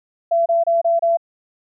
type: tone bursts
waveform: sine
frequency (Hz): 674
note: E5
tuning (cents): +38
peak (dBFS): -13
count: 5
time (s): 0.31-1.172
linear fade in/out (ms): 10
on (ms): 150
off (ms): 28
effects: none